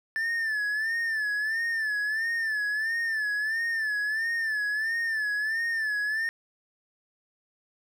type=tone with vibrato; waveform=triangle; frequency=1760 Hz; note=A6; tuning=in tune; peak=-24 dBFS; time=0.16-6.29 s; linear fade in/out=0 ms; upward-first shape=sine; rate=1.5 Hz; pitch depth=88 cents each way; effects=none